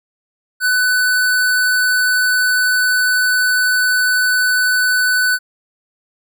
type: tone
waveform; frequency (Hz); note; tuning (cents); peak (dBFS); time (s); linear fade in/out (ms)
square; 1498; F#6; +21; -13; 0.6-5.39; 50
effects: none